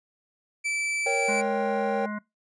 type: tone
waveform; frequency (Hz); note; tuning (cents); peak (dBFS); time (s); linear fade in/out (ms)
45% pulse; 2319; D7; -22; -25; 0.64-1.42; 20
type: chord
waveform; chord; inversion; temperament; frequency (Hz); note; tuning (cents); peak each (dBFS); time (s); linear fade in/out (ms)
triangle; G diminished; first; equal; 466.2 / 554.4 / 784; Bb4 / Db5 / G5; 0 / 0 / 0; -27; 1.06-2.06; 5
type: harmonic tone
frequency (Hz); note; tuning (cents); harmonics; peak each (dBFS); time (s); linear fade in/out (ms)
210; G#3; +19; 1 / 3 / 5 / 7 / 9 / 10; -31 / -41 / -39 / -38 / -47 / -47; 1.28-2.19; 10
effects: noise-tail reverb RT60 0.2 s tail -22 dB re dry + resampled to 22050 Hz